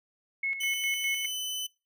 sine tone with tremolo, 2185 Hz, C#7, 26 cents flat, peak -27 dBFS, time 0.43-1.26 s, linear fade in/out 5 ms, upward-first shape square, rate 4.9 Hz, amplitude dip 60%
sawtooth tone, 3017 Hz, F#7, 33 cents sharp, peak -28 dBFS, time 0.6-1.67 s, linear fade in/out 10 ms
effects noise-tail reverb RT60 0.3 s tail -24 dB re dry

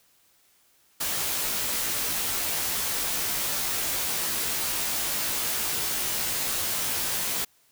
white noise with comb filter, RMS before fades -28 dBFS, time 1-7.45 s, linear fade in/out 10 ms, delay 16 ms, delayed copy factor -0.8, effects white hiss -63 dBFS RMS until 7.71 s

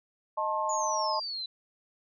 sine chord, A diminished, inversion second, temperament equal with one note detuned, 622.3 / 880 / 1068.5 Hz, Eb5 / A5 / C6, 0 / 0 / +36 cents, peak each -33 / -31 / -31 dBFS, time 0.37-1.2 s, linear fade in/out 10 ms
sine exponential sweep, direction down, 6980 to 3958 Hz, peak -33 dBFS, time 0.69-1.46 s, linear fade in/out 5 ms
effects none

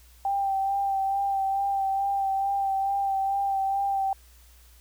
sine tone with vibrato, 785 Hz, G5, 2 cents sharp, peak -23 dBFS, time 0.25-4.13 s, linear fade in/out 2 ms, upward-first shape sine, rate 2.3 Hz, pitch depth 22 cents each way, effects added 60 Hz sine -52 dBFS peak until 4.8 s + white hiss -58 dBFS RMS until 4.8 s

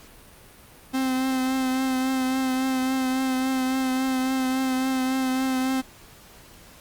45% pulse tone with vibrato, 260.9 Hz, C4, 5 cents flat, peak -22 dBFS, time 0.93-5.82 s, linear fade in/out 20 ms, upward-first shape triangle, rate 3.6 Hz, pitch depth 26 cents each way, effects pink hiss -49 dBFS RMS until 6.8 s + Opus 48 kbps

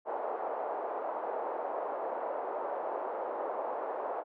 white band-pass noise, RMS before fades -36 dBFS, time 0.05-4.24 s, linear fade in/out 50 ms, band 450 to 860 Hz, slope 24 dB/octave, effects none

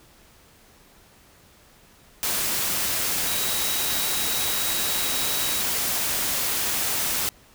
sine tone in noise, 3853 Hz, B7, 44 cents flat, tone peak -32 dBFS, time 3.27-5.61 s, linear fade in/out 0 ms, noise white, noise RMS -25 dBFS, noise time 2.23-7.29 s, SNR -10 dB, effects pink hiss -54 dBFS RMS until 7.54 s

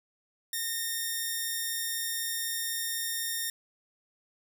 5% pulse tone, 1832 Hz, A#6, 31 cents flat, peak -20 dBFS, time 0.53-3.5 s, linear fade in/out 2 ms, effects none

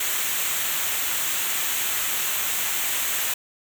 white noise with comb filter, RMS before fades -25 dBFS, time 0-3.34 s, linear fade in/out 5 ms, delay 0.2 ms, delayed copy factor -0.6, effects none

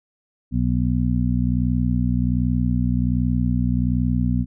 harmonic tone, 61.3 Hz, B1, 12 cents flat, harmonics 1 / 2 / 3 / 4, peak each -23 / -22 / -24 / -23 dBFS, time 0.51-4.46 s, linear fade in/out 50 ms, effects none

